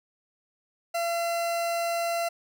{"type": "tone", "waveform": "40% pulse", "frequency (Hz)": 680, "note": "F5", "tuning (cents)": -46, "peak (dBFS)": -25, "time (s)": [0.94, 2.29], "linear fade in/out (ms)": 10, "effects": []}